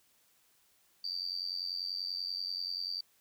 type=tone with amplitude modulation; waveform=sine; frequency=4649 Hz; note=D8; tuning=18 cents flat; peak=-30 dBFS; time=1.04-3.01 s; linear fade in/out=5 ms; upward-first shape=sine; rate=90.3 Hz; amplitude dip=90%; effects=tanh soft clip ceiling -26 dBFS + white hiss -69 dBFS RMS until 3.2 s